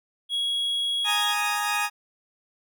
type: tone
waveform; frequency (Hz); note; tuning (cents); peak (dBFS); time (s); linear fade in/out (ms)
triangle; 3322; G#7; 0; -22; 0.29-1.36; 50
type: chord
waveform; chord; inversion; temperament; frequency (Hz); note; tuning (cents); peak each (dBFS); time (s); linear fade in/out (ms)
20% pulse; Ab suspended second; none; equal; 830.6 / 932.3 / 1244.5; Ab5 / Bb5 / Eb6; 0 / 0 / 0; -22 / -26 / -23; 1.04-1.9; 50
effects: none